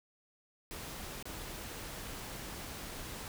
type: noise with dropouts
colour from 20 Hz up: pink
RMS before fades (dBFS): -44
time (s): 0.71-3.28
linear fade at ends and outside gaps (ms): 0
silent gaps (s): 1.226-1.255
effects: none